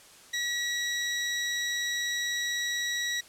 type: tone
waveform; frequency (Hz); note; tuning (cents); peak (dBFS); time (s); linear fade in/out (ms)
20% pulse; 1924; B6; -46; -23; 0.33-3.21; 10
effects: white hiss -53 dBFS RMS until 3.28 s + low-pass 10000 Hz 12 dB/octave